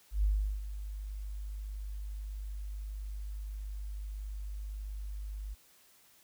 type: tone with ADSR envelope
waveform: sine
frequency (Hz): 50.8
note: G#1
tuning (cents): -38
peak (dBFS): -24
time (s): 0.11-5.55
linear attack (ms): 120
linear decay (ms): 380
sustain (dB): -13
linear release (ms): 21
effects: white hiss -63 dBFS RMS until 6.23 s